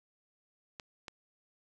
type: clicks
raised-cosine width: 0.2 ms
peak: -25 dBFS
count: 2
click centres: 0.798 / 1.082 s
effects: none